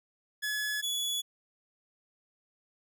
sawtooth tone pair in turn, 1702 / 3404 Hz, G#6 / G#7, +42 / +42 cents, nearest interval octave, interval 1200 cents, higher second, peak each -27 dBFS, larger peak neither, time 0.42-0.82 / 0.82-1.22 s, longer neither, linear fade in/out 20 ms, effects none

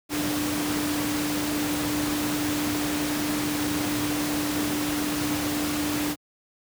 sine tone in noise, 296.9 Hz, D4, 19 cents sharp, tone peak -26 dBFS, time 0.09-6.16 s, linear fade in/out 50 ms, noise pink, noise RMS -29 dBFS, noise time 0.09-6.16 s, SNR 0 dB, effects high-pass 100 Hz 12 dB/octave

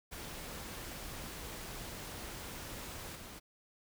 pink noise with level steps, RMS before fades -45 / -49 dBFS, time 0.11-3.4 s, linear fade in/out 20 ms, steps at 3.15 s, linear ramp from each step 5 ms, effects none

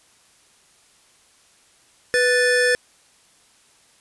square tone pair together, 493.6 / 1759 Hz, B4 / A6, -1 / -1 cents, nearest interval octave + minor seventh, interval 2200 cents, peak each -19 dBFS, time 2.14-2.75 s, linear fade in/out 0 ms, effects white hiss -56 dBFS RMS until 4 s + resampled to 24000 Hz

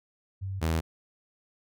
sine / sawtooth tone pair in turn, 96.3 / 80.98 Hz, G2 / E2, -30 / -30 cents, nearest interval minor third, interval 300 cents, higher first, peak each -31 / -21 dBFS, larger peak second, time 0.41-0.61 / 0.61-0.81 s, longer neither, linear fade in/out 20 ms, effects none

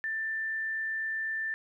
sine tone, 1776 Hz, A6, 16 cents sharp, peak -30 dBFS, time 0.04-1.54 s, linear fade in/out 0 ms, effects 12-bit

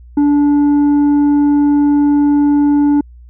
sine tone with tanh clipping, 290 Hz, D4, 22 cents flat, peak -9 dBFS, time 0.17-3.01 s, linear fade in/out 5 ms, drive 5 dB, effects added 60 Hz sine -35 dBFS peak until 3.29 s

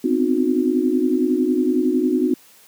sine tone cluster, 252.5 / 263.4 / 307.4 / 362 Hz, B3 / C4 / D#4 / F#4, +39 / +12 / -21 / -38 cents, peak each -21 dBFS, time 0.04-2.34 s, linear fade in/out 5 ms, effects white hiss -50 dBFS RMS until 2.67 s + high-pass 150 Hz 12 dB/octave

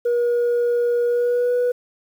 sine tone with pitch glide, 479 to 490.5 Hz, A#4 to B4, +47 to -12 cents, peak -14 dBFS, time 0.05-1.72 s, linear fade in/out 10 ms, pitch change +41 cents, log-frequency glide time 1.06-1.53 s, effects tanh soft clip ceiling -15 dBFS + 8-bit

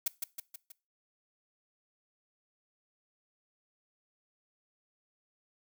blue noise with echo, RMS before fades -29 dBFS, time 0.06-0.08 s, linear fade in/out 5 ms, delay 160 ms, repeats 4, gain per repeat -5 dB, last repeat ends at 0.72 s, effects noise-tail reverb RT60 0.3 s tail -21 dB re dry

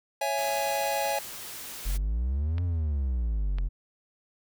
square chord, C# minor, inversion none, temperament just, 554.4 / 665.2 / 831.5 Hz, C#5 / E5 / G#5, 0 / +16 / +2 cents, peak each -32 / -33 / -30 dBFS, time 0.21-1.19 s, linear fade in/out 5 ms
white noise, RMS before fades -40 dBFS, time 0.37-1.98 s, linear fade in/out 20 ms
triangle exponential two-way sweep, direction up then down, 42.14 to 90 to 42.14 Hz, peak -23 dBFS, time 1.85-3.69 s, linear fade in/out 20 ms, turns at 2.63 s
clicks, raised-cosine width 0.3 ms, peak -25 dBFS, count 2, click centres 2.582 / 3.585 s
effects none

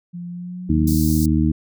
sine tone with pitch glide, 174.61 to 184.57 Hz, F3 to F#3, 0 to -4 cents, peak -28 dBFS, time 0.13-0.97 s, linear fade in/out 20 ms, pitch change +96 cents, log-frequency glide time 0.29-0.78 s
harmonic tone, 77.78 Hz, D#2, in tune, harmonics 1 / 2 / 3 / 4, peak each -20 / -20 / -20 / -20 dBFS, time 0.69-1.52 s, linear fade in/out 10 ms
white high-pass noise, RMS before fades -30 dBFS, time 0.87-1.26 s, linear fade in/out 5 ms, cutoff 4300 Hz, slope 48 dB/octave
effects none

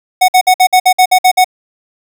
square tone bursts, 739 Hz, F#5, 2 cents flat, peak -5 dBFS, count 10, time 0.21-1.445 s, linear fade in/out 10 ms, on 74 ms, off 55 ms, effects none

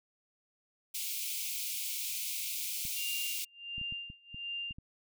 white high-pass noise, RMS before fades -37 dBFS, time 0.94-3.45 s, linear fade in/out 10 ms, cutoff 2200 Hz, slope 96 dB/octave
clicks, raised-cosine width 5 ms, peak -35 dBFS, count 8, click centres 2.852 / 3.781 / 3.814 / 3.924 / 4.101 / 4.345 / 4.709 / 4.785 s
sine tone with tremolo, 2794 Hz, F7, in tune, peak -35 dBFS, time 2.96-4.73 s, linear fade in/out 10 ms, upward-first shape sine, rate 1.4 Hz, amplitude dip 95%
effects none

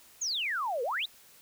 sine exponential two-way sweep, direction down then up, 6990 to 455.6 to 4135 Hz, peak -29 dBFS, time 0.21-1.06 s, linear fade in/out 10 ms, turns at 0.83 s, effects white hiss -57 dBFS RMS until 1.41 s

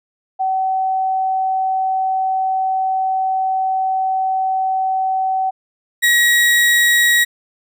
sine / 35% pulse tone pair in turn, 760 / 1905.2 Hz, F#5 / A#6, +46 / +37 cents, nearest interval octave + major third, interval 1591 cents, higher second, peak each -15 / -9 dBFS, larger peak second, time 0.39-5.51 / 6.02-7.25 s, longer first, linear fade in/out 20 ms, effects none

